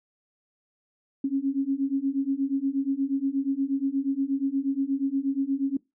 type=beating tone pair; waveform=sine; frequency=269 / 277.4 Hz; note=C4 / C#4; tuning=+48 / +1 cents; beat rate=8.4 Hz; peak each=-27 / -26 dBFS; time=1.24-5.77 s; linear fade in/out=5 ms; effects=noise-tail reverb RT60 0.2 s tail -22 dB re dry